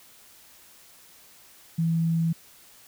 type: tone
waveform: sine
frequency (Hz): 164.81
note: E3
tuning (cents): 0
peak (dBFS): -21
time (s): 1.78-2.33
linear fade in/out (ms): 10
effects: white hiss -53 dBFS RMS until 2.87 s